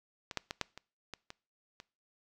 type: clicks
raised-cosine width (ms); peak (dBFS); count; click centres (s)
0.2; -23 / -15 / -19 / -14 / -28 / -24 / -27 / -29; 8; 0.312 / 0.373 / 0.509 / 0.613 / 0.776 / 1.137 / 1.304 / 1.801
effects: noise-tail reverb RT60 0.4 s tail -24 dB re dry